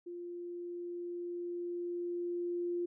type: tone with level ramp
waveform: sine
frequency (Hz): 349.2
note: F4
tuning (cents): 0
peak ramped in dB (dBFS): -41 to -32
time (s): 0.06-2.86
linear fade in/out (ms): 10
effects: none